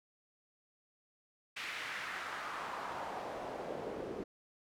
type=noise with band-pass filter sweep; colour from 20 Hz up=pink; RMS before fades=-42 dBFS; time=1.56-4.24 s; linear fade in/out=10 ms; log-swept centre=2400 to 370 Hz; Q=2; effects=none